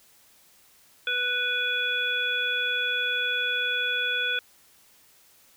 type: harmonic tone with a mistuned harmonic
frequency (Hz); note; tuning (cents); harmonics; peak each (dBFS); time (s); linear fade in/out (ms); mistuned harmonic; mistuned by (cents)
493.9; B4; 0; 1 / 3 / 5 / 7; -38 / -27 / -30 / -29; 1.07-4.39; 2; 7; -28
effects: white hiss -58 dBFS RMS until 5.56 s